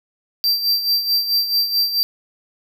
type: tone with tremolo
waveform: square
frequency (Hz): 4699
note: D8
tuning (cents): 0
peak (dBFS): -14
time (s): 0.44-2.03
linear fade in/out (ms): 0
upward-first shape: sine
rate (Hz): 4.6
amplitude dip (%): 65
effects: none